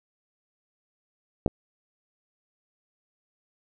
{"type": "clicks", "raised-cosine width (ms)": 2, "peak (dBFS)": [-6, -25], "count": 2, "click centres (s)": [1.462, 1.478], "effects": []}